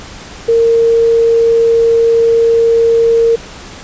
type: tone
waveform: sine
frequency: 460.4 Hz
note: A#4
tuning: 22 cents flat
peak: -6 dBFS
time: 0.48-3.36 s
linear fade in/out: 10 ms
effects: pink hiss -31 dBFS RMS until 3.83 s + resampled to 16000 Hz